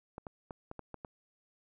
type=clicks; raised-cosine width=1 ms; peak=-28 dBFS; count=7; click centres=0.181 / 0.268 / 0.508 / 0.714 / 0.793 / 0.943 / 1.048 s; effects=none